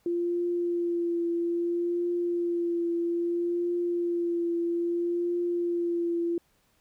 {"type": "tone with vibrato", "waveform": "sine", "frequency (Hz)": 344.5, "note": "F4", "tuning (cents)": -24, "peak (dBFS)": -25, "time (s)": [0.06, 6.38], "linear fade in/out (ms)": 2, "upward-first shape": "triangle", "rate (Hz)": 0.61, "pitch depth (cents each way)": 23, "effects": ["pink hiss -68 dBFS RMS until 6.8 s"]}